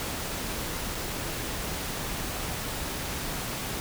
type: noise with dropouts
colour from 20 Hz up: pink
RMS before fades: -33 dBFS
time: 0-3.8 s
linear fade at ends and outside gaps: 0 ms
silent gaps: 0.948-0.952 s
effects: none